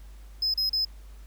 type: tone bursts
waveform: triangle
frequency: 5100 Hz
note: D#8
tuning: 42 cents sharp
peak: -22 dBFS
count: 3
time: 0.42-0.85 s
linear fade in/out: 5 ms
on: 120 ms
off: 35 ms
effects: added 50 Hz sine -43 dBFS peak until 1.26 s + pink hiss -59 dBFS RMS until 1.26 s